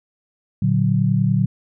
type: chord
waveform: sine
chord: Bb augmented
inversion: none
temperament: equal with one note detuned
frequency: 116.54 / 146.83 / 186.93 Hz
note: Bb2 / D3 / F#3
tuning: 0 / 0 / +18 cents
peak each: -19 dBFS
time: 0.62-1.46 s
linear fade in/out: 5 ms
effects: none